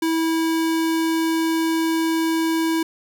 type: tone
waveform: square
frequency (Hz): 325.5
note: E4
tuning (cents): -22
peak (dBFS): -19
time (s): 0.02-2.83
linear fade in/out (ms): 5
effects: none